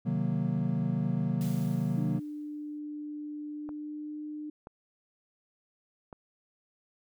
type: chord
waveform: triangle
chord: C half-diminished seventh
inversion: none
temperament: equal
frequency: 130.81 / 155.56 / 185 / 233.1 Hz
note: C3 / Eb3 / Gb3 / Bb3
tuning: 0 / 0 / 0 / 0 cents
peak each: -31 / -30 / -30 / -32 dBFS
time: 0.05-2.2 s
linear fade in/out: 20 ms
type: noise with exponential decay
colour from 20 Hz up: white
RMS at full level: -46 dBFS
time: 1.41-2.79 s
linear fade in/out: 1 ms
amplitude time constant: 300 ms
type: tone with pitch glide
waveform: sine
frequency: 297.9 to 301.4 Hz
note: D4 to D4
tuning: +25 to +45 cents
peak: -36 dBFS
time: 1.97-4.5 s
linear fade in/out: 5 ms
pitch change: +20 cents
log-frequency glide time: 3.5-4.2 s
type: clicks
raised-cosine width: 1 ms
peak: -30 dBFS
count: 3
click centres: 3.691 / 4.671 / 6.128 s
effects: none